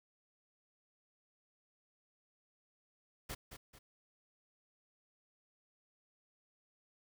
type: noise with echo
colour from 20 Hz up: pink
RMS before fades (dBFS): -43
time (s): 3.29-3.35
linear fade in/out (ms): 10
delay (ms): 220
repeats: 2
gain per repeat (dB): -8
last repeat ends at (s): 3.79
effects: none